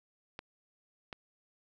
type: clicks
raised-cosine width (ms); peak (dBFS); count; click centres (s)
0.3; -25; 2; 0.391 / 1.128
effects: none